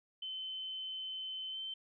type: tone with pitch glide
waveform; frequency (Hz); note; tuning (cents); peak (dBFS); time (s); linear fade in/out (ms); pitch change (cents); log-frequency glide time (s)
sine; 3062 to 3094; G7 to G7; -41 to -23; -39; 0.22-1.74; 5; +18; 1.51-1.57
effects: none